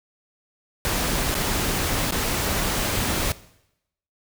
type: noise with dropouts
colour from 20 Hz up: pink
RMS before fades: -24 dBFS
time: 0.85-3.32 s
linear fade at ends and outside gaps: 0 ms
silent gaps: 1.343-1.351 / 2.108-2.123 s
effects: noise-tail reverb RT60 0.8 s tail -18 dB re dry